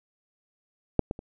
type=clicks; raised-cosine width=2 ms; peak=-6 / -16 / -26 dBFS; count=3; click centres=0.993 / 1.111 / 1.191 s; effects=none